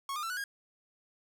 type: tone with pitch steps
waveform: 45% pulse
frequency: 1100 / 1213.5 / 1338.7 / 1476.8 / 1629.2 Hz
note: C#6 / D#6 / E6 / F#6 / G#6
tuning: -14 / -44 / +26 / -4 / -34 cents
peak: -34 dBFS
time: 0.09-0.44 s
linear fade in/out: 2 ms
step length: 70 ms
effects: none